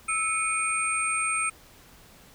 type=tone cluster; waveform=sine; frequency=1306 / 2220 / 2460 / 8660 Hz; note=E6 / C#7 / D#7 / C#9; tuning=-17 / +2 / -20 / -41 cents; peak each=-29 / -34 / -29 / -29 dBFS; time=0.08-1.5 s; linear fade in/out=10 ms; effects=pink hiss -53 dBFS RMS until 2.34 s